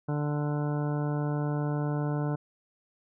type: harmonic tone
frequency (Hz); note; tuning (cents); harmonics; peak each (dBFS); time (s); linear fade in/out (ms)
147.5; D3; +8; 1 / 2 / 3 / 4 / 5 / 6 / 7 / 9 / 10; -28 / -34 / -38 / -40 / -42 / -44 / -45 / -47 / -48; 0.08-2.36; 10
effects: none